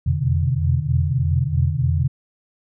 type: tone cluster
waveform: sine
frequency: 84.5 / 87.7 / 125.3 / 129.8 / 148.8 Hz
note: E2 / F2 / B2 / C3 / D3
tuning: +43 / +8 / +25 / -13 / +23 cents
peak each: -23 dBFS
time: 0.06-2.08 s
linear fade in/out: 10 ms
effects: none